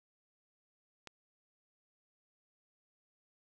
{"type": "click", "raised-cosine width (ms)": 0.2, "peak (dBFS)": -29, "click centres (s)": 1.073, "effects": []}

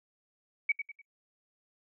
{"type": "tone with echo", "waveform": "sine", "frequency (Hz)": 2268, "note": "C#7", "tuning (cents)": 39, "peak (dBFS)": -23, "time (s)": [0.69, 0.72], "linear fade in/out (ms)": 5, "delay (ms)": 99, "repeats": 3, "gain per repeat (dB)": -9, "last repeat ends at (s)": 1.017, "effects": ["noise-tail reverb RT60 0.1 s tail -26 dB re dry"]}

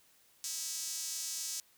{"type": "tone with high-pass filter", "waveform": "sawtooth", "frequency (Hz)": 324.2, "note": "E4", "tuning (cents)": -29, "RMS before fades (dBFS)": -39, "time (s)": [0.44, 1.6], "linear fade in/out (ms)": 0, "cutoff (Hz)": 6200, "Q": 2, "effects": ["white hiss -66 dBFS RMS until 1.77 s"]}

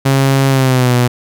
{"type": "tone with pitch glide", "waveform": "sawtooth", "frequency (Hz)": [135.7, 123.01], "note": ["C#3", "B2"], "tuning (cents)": [-36, -6], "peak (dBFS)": -5, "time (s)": [0.05, 1.08], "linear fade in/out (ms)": 10, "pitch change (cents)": -170, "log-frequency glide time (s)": [0.49, 0.95], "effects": []}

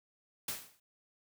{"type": "noise with exponential decay", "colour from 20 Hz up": "white", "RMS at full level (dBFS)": -34, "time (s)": [0.48, 0.8], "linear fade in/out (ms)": 5, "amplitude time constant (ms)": 68, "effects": []}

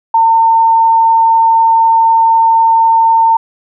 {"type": "tone", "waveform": "sine", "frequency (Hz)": 906, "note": "A#5", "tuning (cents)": -50, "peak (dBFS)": -5, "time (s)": [0.14, 3.37], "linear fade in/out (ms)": 5, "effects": []}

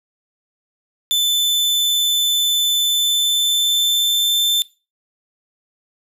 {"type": "tone with pitch glide", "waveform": "40% pulse", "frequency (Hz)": [3519, 3550], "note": ["A7", "A7"], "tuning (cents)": [0, 15], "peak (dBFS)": -13, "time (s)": [1.11, 4.62], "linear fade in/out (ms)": 0, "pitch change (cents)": 15, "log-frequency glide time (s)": [2.78, 4.36], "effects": ["noise-tail reverb RT60 0.3 s tail -20 dB re dry"]}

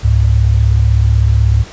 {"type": "tone pair together", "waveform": "sine", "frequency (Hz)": [69, 105.14], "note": ["C#2", "G#2"], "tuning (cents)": [-7, 22], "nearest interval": "perfect fifth", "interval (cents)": 729, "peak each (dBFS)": -10, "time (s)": [0.03, 1.64], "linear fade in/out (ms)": 20, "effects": ["pink hiss -34 dBFS RMS until 1.72 s", "resampled to 16000 Hz"]}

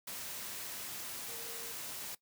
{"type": "tone in noise", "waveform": "sine", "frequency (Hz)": 464.2, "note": "A#4", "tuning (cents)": -7, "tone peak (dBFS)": -52, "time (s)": [1.28, 1.72], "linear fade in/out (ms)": 5, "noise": "white", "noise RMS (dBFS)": -43, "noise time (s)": [0.07, 2.15], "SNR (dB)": -12, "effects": ["noise-tail reverb RT60 0.1 s tail -19 dB re dry", "high-pass 80 Hz 12 dB/octave"]}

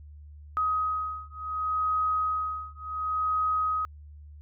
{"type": "beating tone pair", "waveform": "sine", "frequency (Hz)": [1260, 1260.69], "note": ["D#6", "D#6"], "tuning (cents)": [21, 22], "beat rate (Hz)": 0.69, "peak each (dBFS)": -29, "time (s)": [0.57, 3.85], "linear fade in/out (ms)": 0, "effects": ["added 74 Hz sine -44 dBFS peak until 4.41 s"]}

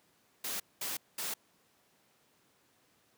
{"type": "noise bursts", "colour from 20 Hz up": "white", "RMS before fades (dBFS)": -37, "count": 3, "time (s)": [0.44, 1.34], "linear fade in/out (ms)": 5, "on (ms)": 160, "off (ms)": 210, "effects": ["pink hiss -69 dBFS RMS until 3.17 s", "high-pass 150 Hz 12 dB/octave"]}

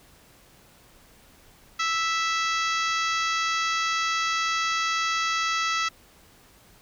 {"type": "harmonic tone", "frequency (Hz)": 658, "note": "E5", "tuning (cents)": -3, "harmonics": [2, 3, 4, 5, 6, 7, 8, 9, 10], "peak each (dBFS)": [-26, -30, -32, -34, -36, -37, -38, -39, -40], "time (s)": [1.79, 5.89], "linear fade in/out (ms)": 10, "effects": ["pink hiss -55 dBFS RMS until 6.81 s"]}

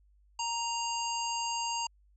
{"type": "harmonic tone with a mistuned harmonic", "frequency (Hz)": 932.3, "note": "A#5", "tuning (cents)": 0, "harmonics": [1, 3, 5, 7, 8], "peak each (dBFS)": [-33, -38, -40, -41, -42], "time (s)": [0.39, 1.87], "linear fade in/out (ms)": 5, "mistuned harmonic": 5, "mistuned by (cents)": 31, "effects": ["added 50 Hz sine -61 dBFS peak until 2.16 s"]}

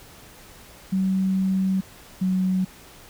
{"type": "tone pair in turn", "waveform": "sine", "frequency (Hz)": [190, 186.41], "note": ["F#3", "F#3"], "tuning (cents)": [46, 13], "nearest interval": "unison", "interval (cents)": 33, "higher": "first", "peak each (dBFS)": -19, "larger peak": "neither", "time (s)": [[0.92, 1.81], [2.21, 2.65]], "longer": "first", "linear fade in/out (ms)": 10, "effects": ["pink hiss -47 dBFS RMS until 3.09 s"]}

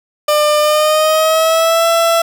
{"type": "tone with pitch glide", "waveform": "30% pulse", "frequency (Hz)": [599, 668.5], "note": ["D5", "E5"], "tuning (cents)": [34, 24], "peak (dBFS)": -7, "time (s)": [0.28, 2.22], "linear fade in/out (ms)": 5, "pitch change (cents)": 190, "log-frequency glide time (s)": [0.59, 1.87], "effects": []}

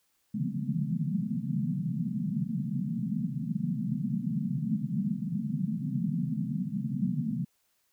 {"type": "band-pass noise", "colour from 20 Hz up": "white", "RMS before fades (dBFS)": -31, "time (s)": [0.34, 7.45], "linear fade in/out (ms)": 10, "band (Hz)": [130, 240], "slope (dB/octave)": 96, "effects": ["white hiss -73 dBFS RMS until 7.92 s"]}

